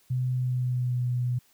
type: tone with pitch glide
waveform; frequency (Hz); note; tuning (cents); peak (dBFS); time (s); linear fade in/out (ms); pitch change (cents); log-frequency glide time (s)
sine; 127 to 123.53; B2 to B2; +49 to +1; -24; 0.1-1.39; 10; -48; 0.31-1.05
effects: white hiss -63 dBFS RMS until 1.53 s